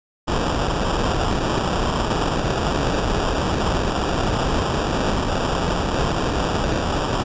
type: noise with sample-and-hold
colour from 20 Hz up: pink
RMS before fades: -21 dBFS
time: 0.27-7.24 s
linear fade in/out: 20 ms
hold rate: 2100 Hz
effects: resampled to 16000 Hz